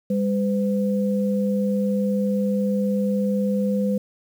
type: tone pair together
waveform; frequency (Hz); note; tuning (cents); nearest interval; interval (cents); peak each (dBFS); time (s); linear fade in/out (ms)
sine; 200.9 / 506.2; G3 / B4; +43 / +43; octave + major third; 1600; -20 / -25; 0.1-3.98; 5
effects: 8-bit